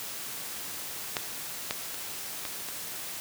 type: clicks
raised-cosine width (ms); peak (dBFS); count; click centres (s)
0.2; -10 / -11 / -23 / -17 / -20; 5; 1.168 / 1.709 / 1.944 / 2.452 / 2.687
effects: white hiss -38 dBFS RMS until 3.2 s + high-pass 80 Hz 12 dB/octave